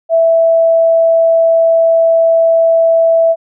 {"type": "tone", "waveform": "sine", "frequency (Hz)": 659.3, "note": "E5", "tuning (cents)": 0, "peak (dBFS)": -6, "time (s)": [0.09, 3.36], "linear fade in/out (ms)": 50, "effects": []}